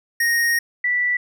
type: tone pair in turn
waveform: square / sine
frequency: 1864.7 / 1965.3 Hz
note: A#6 / B6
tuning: 0 / -9 cents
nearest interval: minor second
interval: 91 cents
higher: second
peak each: -17 dBFS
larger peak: neither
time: 0.2-0.59 / 0.84-1.17 s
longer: first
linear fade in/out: 5 ms
effects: none